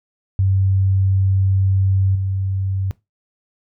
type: tone with level steps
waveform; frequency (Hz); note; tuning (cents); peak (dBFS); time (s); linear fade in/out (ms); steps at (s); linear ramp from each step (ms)
sine; 96.1; G2; -34; -13 / -18; 0.39-2.91; 0; 2.15; 5
effects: noise-tail reverb RT60 0.2 s tail -19 dB re dry